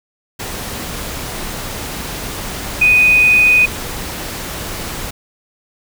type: tone in noise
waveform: sine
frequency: 2489 Hz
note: D#7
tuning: in tune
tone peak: -7 dBFS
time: 2.81-3.66 s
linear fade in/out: 10 ms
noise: pink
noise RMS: -25 dBFS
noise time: 0.39-5.11 s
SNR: +15 dB
effects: none